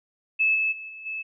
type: tone with level steps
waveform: sine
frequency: 2608 Hz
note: E7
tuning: 19 cents flat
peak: -18 / -21 / -35 / -38 / -29 dBFS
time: 0.39-1.23 s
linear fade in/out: 20 ms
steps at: 0.54 / 0.71 / 0.88 / 1.05 s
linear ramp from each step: 20 ms
effects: none